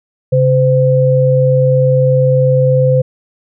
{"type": "tone pair together", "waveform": "sine", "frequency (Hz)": [135.8, 512.7], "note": ["C#3", "C5"], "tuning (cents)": [-35, -35], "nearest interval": "octave + major seventh", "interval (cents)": 2300, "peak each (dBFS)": -10, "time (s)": [0.32, 3.02], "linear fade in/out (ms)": 10, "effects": []}